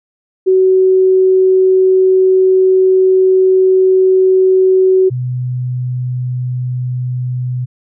sine tone pair in turn, 375.7 / 125.37 Hz, F#4 / B2, +26 / +26 cents, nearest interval octave + perfect fifth, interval 1900 cents, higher first, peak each -6 / -15 dBFS, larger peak first, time 0.46-5.1 / 5.1-7.66 s, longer first, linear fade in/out 20 ms, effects none

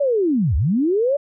sine linear two-way sweep, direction down then up, 587.3 to 61.74 to 587.3 Hz, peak -15 dBFS, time 0-1.17 s, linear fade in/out 10 ms, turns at 0.56 s, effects none

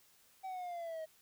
triangle exponential sweep, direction down, 768 to 627 Hz, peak -38 dBFS, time 0.43-1.06 s, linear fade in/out 20 ms, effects white hiss -67 dBFS RMS until 1.21 s

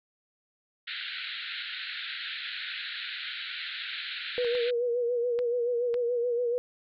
white band-pass noise, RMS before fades -37 dBFS, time 0.87-4.71 s, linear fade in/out 10 ms, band 1400 to 4200 Hz, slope 96 dB/octave
sine tone with vibrato, 481.4 Hz, B4, 44 cents flat, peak -25 dBFS, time 4.38-6.58 s, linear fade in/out 0 ms, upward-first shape sine, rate 7 Hz, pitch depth 50 cents each way
clicks, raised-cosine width 0.3 ms, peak -24 dBFS, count 4, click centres 4.447 / 4.551 / 5.39 / 5.942 s
effects none

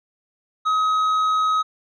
sine tone with tanh clipping, 1269 Hz, D#6, 34 cents sharp, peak -18 dBFS, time 0.65-1.63 s, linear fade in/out 20 ms, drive 6 dB, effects none

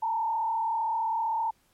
sine tone with frequency modulation, 901 Hz, A5, 41 cents sharp, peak -25 dBFS, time 0.02-1.51 s, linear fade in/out 10 ms, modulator 35.4 Hz, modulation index 1, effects pink hiss -67 dBFS RMS until 1.73 s + MP3 64 kbps

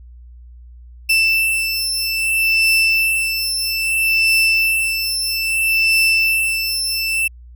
35% pulse beating tone pair, 2659 / 2659.61 Hz, E7 / E7, +14 / +15 cents, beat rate 0.61 Hz, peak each -16 dBFS, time 1.09-7.28 s, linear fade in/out 10 ms, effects added 60 Hz sine -37 dBFS peak until 7.55 s

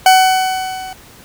40% pulse tone with level ramp, 750 Hz, F#5, 23 cents sharp, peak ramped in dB -3 to -26 dBFS, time 0.06-0.93 s, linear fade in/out 2 ms, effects pink hiss -41 dBFS RMS until 1.24 s

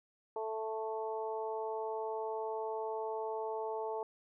harmonic tone, 220 Hz, A3, in tune, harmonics 2 / 3 / 4 / 5, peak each -38 / -43 / -40 / -50 dBFS, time 0.36-4.03 s, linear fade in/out 2 ms, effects none

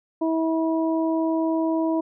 harmonic tone, 323.7 Hz, E4, 31 cents flat, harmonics 1 / 2 / 3, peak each -21 / -27 / -31 dBFS, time 0.21-2.01 s, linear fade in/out 10 ms, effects none

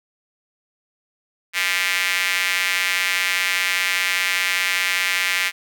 square tone with high-pass filter, 92.5 Hz, F#2, in tune, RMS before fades -21 dBFS, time 1.53-5.52 s, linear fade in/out 50 ms, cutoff 2100 Hz, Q 2.8, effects none

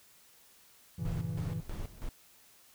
triangle chord, G diminished seventh, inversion none, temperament equal, 98 / 116.54 / 138.59 / 164.81 Hz, G2 / Bb2 / Db3 / Fb3, 0 / 0 / 0 / 0 cents, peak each -38 / -38 / -39 / -35 dBFS, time 0.98-1.61 s, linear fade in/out 10 ms
brown noise with tremolo, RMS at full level -38 dBFS, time 1.05-2.09 s, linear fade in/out 2 ms, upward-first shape square, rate 3.1 Hz, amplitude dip 80%
effects white hiss -61 dBFS RMS until 2.74 s

